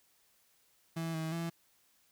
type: tone with pitch steps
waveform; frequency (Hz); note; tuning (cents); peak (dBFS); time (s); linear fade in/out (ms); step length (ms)
35% pulse; 164.4 / 160.2 / 167.3; E3 / E3 / E3; -4 / -49 / +26; -33; 0.96-1.5; 10; 180
effects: white hiss -70 dBFS RMS until 2.11 s